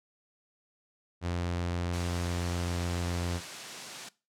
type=tone; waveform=sawtooth; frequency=87.31 Hz; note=F2; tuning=in tune; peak=-26 dBFS; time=1.21-3.41 s; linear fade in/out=50 ms
type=high-pass noise; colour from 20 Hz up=white; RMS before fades=-40 dBFS; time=1.93-4.09 s; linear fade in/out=5 ms; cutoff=120 Hz; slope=48 dB/octave
effects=noise-tail reverb RT60 0.3 s tail -20 dB re dry + low-pass 7000 Hz 12 dB/octave